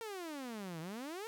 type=exponential two-way sweep; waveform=sawtooth; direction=down then up; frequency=466.2 to 155.56 to 466.2 Hz; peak=-38 dBFS; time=0.01-1.27 s; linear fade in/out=0 ms; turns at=0.8 s; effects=none